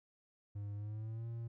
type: tone with pitch glide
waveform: triangle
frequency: 102.2 to 116.05 Hz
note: G#2 to A#2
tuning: -27 to -7 cents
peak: -38 dBFS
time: 0.55-1.48 s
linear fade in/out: 10 ms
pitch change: +220 cents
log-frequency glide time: 0.75-1.27 s
effects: none